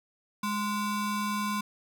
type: ring-modulated tone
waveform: square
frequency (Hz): 622.3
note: D#5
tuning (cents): 0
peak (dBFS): -26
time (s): 0.43-1.61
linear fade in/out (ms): 5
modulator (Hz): 415
effects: none